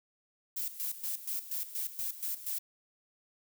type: noise with tremolo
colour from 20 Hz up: violet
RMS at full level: -35 dBFS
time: 0.56-2.59 s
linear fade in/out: 10 ms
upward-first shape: square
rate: 4.2 Hz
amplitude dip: 75%
effects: none